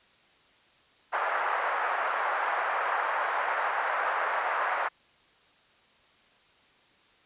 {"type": "band-pass noise", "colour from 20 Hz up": "white", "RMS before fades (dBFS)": -29, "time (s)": [1.12, 4.89], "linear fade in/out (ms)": 20, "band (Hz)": [610, 1600], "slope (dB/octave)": 24, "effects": ["white hiss -61 dBFS RMS until 7.25 s", "resampled to 8000 Hz"]}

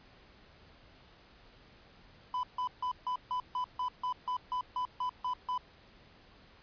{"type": "tone bursts", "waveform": "triangle", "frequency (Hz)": 1000, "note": "B5", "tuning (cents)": 21, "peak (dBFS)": -29, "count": 14, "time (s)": [2.34, 5.578], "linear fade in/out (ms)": 2, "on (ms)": 92, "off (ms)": 150, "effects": ["pink hiss -59 dBFS RMS until 6.62 s", "resampled to 11025 Hz"]}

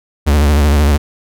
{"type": "tone with vibrato", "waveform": "45% pulse", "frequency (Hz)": 73.1, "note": "D2", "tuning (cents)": -7, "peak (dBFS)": -8, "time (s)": [0.26, 0.98], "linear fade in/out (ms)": 20, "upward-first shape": "sine", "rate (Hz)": 13, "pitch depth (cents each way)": 89, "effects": []}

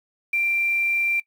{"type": "tone with quantisation", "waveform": "sine", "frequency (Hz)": 2363, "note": "D7", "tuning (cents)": 10, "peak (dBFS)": -19, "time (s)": [0.33, 1.2], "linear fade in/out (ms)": 5, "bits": 7, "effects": ["noise-tail reverb RT60 0.1 s tail -21 dB re dry"]}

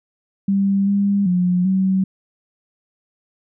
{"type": "tone with pitch steps", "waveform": "sine", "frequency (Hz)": [197, 200.4, 179.5, 189.8], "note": ["G3", "G3", "F3", "F#3"], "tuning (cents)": [9, 38, 48, 44], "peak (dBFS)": -14, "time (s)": [0.48, 2.04], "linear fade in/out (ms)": 5, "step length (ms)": 390, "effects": []}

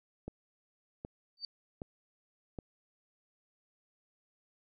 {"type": "click train", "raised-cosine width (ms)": 2, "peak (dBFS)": -27, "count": 4, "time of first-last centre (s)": [0.28, 2.588], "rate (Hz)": 1.3}
{"type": "tone with exponential growth", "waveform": "sine", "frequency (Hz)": 4600, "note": "D8", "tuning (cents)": -37, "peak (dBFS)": -33, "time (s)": [1.37, 1.45], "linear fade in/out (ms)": 2, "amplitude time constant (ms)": 16}
{"effects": []}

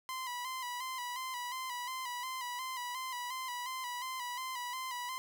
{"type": "tone with vibrato", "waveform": "sawtooth", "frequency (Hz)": 1007, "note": "B5", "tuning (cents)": 33, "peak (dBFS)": -34, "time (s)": [0.09, 5.18], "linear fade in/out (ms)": 0, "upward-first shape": "square", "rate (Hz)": 2.8, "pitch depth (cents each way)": 51, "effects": []}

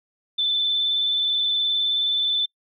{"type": "tone with vibrato", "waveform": "sine", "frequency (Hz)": 3520, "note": "A7", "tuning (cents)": 0, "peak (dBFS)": -19, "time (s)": [0.38, 2.46], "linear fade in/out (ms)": 10, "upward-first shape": "square", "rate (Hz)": 19, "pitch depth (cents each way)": 15, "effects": ["noise-tail reverb RT60 0.1 s tail -26 dB re dry"]}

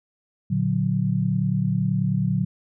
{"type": "chord", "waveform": "sine", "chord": "Bb augmented", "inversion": "none", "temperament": "equal", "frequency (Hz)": [116.54, 146.83, 185], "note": ["Bb2", "D3", "F#3"], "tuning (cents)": [0, 0, 0], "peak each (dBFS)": [-25, -24, -23], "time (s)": [0.5, 2.45], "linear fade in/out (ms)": 10, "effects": []}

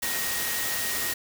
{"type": "tone in noise", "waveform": "sine", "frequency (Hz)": 1878, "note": "A#6", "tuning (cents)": 12, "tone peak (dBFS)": -34, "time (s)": [0.02, 1.14], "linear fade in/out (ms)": 10, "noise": "white", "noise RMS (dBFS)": -29, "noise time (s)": [0.02, 1.14], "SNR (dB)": -8, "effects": []}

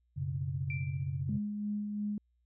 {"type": "chord", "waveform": "sine", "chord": "F# suspended fourth", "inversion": "none", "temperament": "equal", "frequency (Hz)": [92.5, 123.47, 138.59], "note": ["F#2", "B2", "C#3"], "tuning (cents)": [0, 0, 0], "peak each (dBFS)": [-38, -40, -34], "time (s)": [0.16, 1.39], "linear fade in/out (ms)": 20}
{"type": "tone with exponential decay", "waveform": "sine", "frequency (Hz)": 2349, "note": "D7", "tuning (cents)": 0, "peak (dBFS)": -36, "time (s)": [0.7, 1.21], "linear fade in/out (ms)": 2, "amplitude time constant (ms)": 110}
{"type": "tone with tremolo", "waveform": "sine", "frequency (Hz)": 207.7, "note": "G#3", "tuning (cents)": 0, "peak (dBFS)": -31, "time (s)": [1.29, 2.18], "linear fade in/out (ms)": 2, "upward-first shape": "sine", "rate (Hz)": 2.9, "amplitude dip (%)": 35}
{"effects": ["tanh soft clip ceiling -19 dBFS", "added 60 Hz sine -70 dBFS peak until 2.45 s"]}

